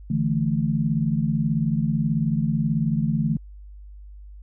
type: chord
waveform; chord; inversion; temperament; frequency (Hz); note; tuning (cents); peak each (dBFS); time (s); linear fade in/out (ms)
sine; D suspended second; none; just; 146.83 / 165.19 / 220.2; D3 / E3 / A3; 0 / +4 / +2; -24; 0.1-3.37; 5
effects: added 50 Hz sine -39 dBFS peak until 4.42 s